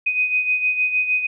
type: beating tone pair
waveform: sine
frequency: 2499 / 2505.5 Hz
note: D#7 / D#7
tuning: +7 / +11 cents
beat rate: 6.5 Hz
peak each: -18 / -25 dBFS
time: 0.06-1.27 s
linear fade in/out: 10 ms
effects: none